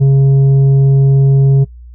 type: tone with tanh clipping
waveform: sine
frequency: 136.8 Hz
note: C#3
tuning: 23 cents flat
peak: -6 dBFS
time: 0-1.65 s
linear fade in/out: 20 ms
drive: 5 dB
effects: noise-tail reverb RT60 0.1 s tail -22 dB re dry + added 60 Hz sine -31 dBFS peak until 1.94 s